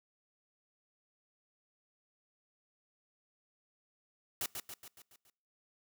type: noise with echo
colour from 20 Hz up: white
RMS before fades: -36 dBFS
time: 4.41-4.46 s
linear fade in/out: 2 ms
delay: 140 ms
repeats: 6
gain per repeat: -5 dB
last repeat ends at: 5.3 s
effects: noise-tail reverb RT60 0.6 s tail -25 dB re dry